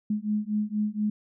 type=beating tone pair; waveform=sine; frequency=208.9 / 213.1 Hz; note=G#3 / G#3; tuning=+10 / +45 cents; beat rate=4.2 Hz; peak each=-28 dBFS; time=0.1-1.1 s; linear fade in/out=5 ms; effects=none